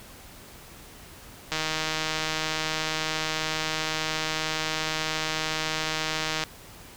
click train, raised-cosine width 0.2 ms, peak -10 dBFS, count 773, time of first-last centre 1.52-6.437 s, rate 157 Hz, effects pink hiss -47 dBFS RMS until 6.96 s

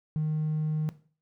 triangle tone, 154.5 Hz, D#3, 12 cents flat, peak -22 dBFS, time 0.16-0.89 s, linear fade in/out 0 ms, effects noise-tail reverb RT60 0.4 s tail -17 dB re dry + tanh soft clip ceiling -22 dBFS

